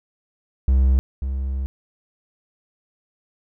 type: tone pair in turn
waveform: triangle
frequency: 65.5 / 66.68 Hz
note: C2 / C2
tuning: +2 / +33 cents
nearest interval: unison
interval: 31 cents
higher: second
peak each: -11 / -20 dBFS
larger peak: first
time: 0.68-0.99 / 1.22-1.66 s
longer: second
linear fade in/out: 0 ms
effects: none